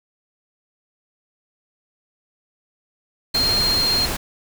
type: tone in noise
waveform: sine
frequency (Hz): 4205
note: C8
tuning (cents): +8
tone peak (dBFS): -17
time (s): 3.34-4.06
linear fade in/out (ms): 10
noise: pink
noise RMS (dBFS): -25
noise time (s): 3.34-4.17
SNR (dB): +5
effects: none